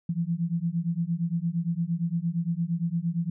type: beating tone pair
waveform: sine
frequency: 164.81 / 173.51 Hz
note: E3 / F3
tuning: 0 / -11 cents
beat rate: 8.7 Hz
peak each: -28 dBFS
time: 0.09-3.3 s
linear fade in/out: 5 ms
effects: none